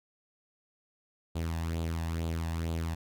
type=tone with flanger; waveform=sawtooth; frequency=82.41 Hz; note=E2; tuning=in tune; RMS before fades=-33 dBFS; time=1.35-2.95 s; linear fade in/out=10 ms; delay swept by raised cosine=0.26 to 1.15 ms; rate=2.2 Hz; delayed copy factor=+0.6; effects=none